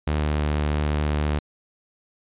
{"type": "tone with pitch glide", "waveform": "sawtooth", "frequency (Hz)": [75.5, 74.63], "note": ["D2", "D2"], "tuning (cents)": [48, 28], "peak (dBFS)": -17, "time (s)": [0.07, 1.39], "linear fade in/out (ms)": 5, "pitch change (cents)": -20, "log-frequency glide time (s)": [0.19, 0.48], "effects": ["resampled to 8000 Hz"]}